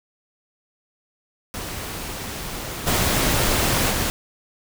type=noise with level steps; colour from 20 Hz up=pink; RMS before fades=-31 / -20 / -23 dBFS; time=1.54-4.1 s; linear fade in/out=0 ms; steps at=2.86 / 3.9 s; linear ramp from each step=20 ms; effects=none